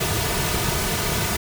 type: noise with comb filter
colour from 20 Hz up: pink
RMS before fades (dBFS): -23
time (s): 0-1.37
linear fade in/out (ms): 10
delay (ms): 3.7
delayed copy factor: -0.6
effects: none